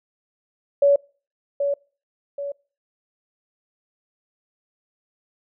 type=tone with echo; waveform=sine; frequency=566 Hz; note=C#5; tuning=36 cents sharp; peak=-12 dBFS; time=0.82-0.96 s; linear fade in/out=5 ms; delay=780 ms; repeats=2; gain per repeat=-7 dB; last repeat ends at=2.52 s; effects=noise-tail reverb RT60 0.4 s tail -26 dB re dry